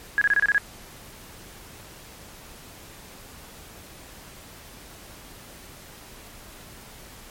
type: tone bursts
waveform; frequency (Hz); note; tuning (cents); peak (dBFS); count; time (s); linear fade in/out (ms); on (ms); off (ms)
sine; 1661.2; G#6; 0; -16; 7; 0.18-0.58; 0; 34; 27
effects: pink hiss -45 dBFS RMS until 7.3 s + MP3 64 kbps